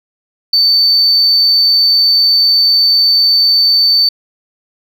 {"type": "tone", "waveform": "sine", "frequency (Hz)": 4544, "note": "C#8", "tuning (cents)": 42, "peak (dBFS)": -5, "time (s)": [0.53, 4.09], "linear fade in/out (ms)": 5, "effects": ["tanh soft clip ceiling -4 dBFS"]}